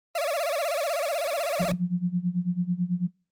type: tone with vibrato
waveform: 40% pulse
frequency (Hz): 622.3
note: D#5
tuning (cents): 0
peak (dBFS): -24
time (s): 0.15-1.72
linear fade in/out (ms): 5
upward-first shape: sine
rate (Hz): 16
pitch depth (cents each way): 200
type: tone with tremolo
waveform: sine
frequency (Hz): 177.9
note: F3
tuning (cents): +32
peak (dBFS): -20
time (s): 1.59-3.08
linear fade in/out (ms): 20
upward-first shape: sine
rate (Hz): 9.1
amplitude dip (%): 85
effects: noise-tail reverb RT60 0.3 s tail -25 dB re dry + Opus 24 kbps